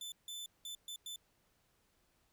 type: tone bursts at uneven times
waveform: sawtooth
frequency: 3520 Hz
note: A7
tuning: in tune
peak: -40 dBFS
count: 5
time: 0.01-0.12 / 0.28-0.46 / 0.65-0.75 / 0.88-0.96 / 1.06-1.16 s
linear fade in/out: 2 ms
effects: pink hiss -75 dBFS RMS until 2.32 s